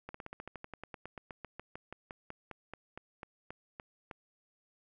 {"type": "slowing click train", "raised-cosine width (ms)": 0.5, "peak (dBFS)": -28, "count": 28, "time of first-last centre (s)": [0.09, 4.112], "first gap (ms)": 54, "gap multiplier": 1.07, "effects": []}